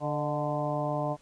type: harmonic tone with a mistuned harmonic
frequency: 146.83 Hz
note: D3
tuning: in tune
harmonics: 1 / 2 / 3 / 4 / 5 / 6 / 7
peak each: -33 / -36 / -41 / -32 / -35 / -38 / -38 dBFS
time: 0-1.17 s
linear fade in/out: 50 ms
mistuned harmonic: 4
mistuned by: +45 cents
effects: pink hiss -61 dBFS RMS until 1.21 s + resampled to 22050 Hz